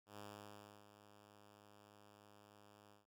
5% pulse tone with ADSR envelope, 103.3 Hz, G#2, 9 cents flat, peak -40 dBFS, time 0.06-3.06 s, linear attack 120 ms, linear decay 660 ms, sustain -12 dB, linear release 140 ms, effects none

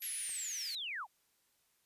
sine linear sweep, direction down, 11880 to 683 Hz, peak -38 dBFS, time 0-1.07 s, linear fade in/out 50 ms
pink high-pass noise, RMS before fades -47 dBFS, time 0.02-0.75 s, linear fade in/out 0 ms, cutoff 1800 Hz, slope 48 dB/octave
click, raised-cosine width 0.3 ms, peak -40 dBFS, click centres 0.294 s
effects white hiss -75 dBFS RMS until 1.85 s + resampled to 32000 Hz

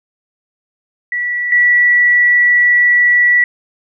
sine tone pair in turn, 1949 / 1949 Hz, B6 / B6, -23 / -23 cents, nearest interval unison, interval 0 cents, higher neither, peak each -15 / -7 dBFS, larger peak second, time 1.12-1.52 / 1.52-3.44 s, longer second, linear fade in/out 2 ms, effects none

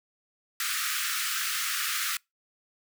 pink high-pass noise, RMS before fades -30 dBFS, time 0.6-2.17 s, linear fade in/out 2 ms, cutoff 1200 Hz, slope 96 dB/octave, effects noise-tail reverb RT60 0.2 s tail -26 dB re dry

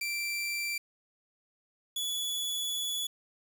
sawtooth tone pair in turn, 2349 / 3417 Hz, D7 / G#7, 0 / +49 cents, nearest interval tritone, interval 649 cents, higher second, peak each -28 dBFS, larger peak neither, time 0.01-0.78 / 1.96-3.07 s, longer second, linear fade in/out 5 ms, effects 9-bit

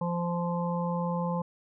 harmonic tone, 173.2 Hz, F3, 14 cents flat, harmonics 1 / 3 / 5 / 6, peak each -29 / -34 / -36 / -37 dBFS, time 0.01-1.42 s, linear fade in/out 5 ms, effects none

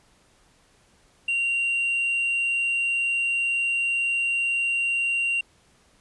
triangle tone with tanh clipping, 2762 Hz, F7, 20 cents flat, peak -22 dBFS, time 1.28-5.41 s, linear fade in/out 5 ms, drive 6 dB, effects pink hiss -60 dBFS RMS until 6 s + resampled to 24000 Hz

